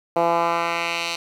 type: tone with band-pass filter sweep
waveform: 10% pulse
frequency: 169.2 Hz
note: E3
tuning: 45 cents sharp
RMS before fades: -22 dBFS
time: 0.16-1.16 s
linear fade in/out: 5 ms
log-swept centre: 660 to 3900 Hz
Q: 1.4
effects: 8-bit